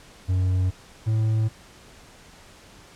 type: tone pair in turn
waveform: triangle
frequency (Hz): 92.5 / 110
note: F#2 / A2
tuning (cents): 0 / 0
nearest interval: minor third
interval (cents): 300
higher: second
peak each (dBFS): -17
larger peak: neither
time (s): 0.28-0.71 / 1.06-1.49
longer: neither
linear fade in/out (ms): 20
effects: pink hiss -49 dBFS RMS until 2.95 s + low-pass 9000 Hz 12 dB/octave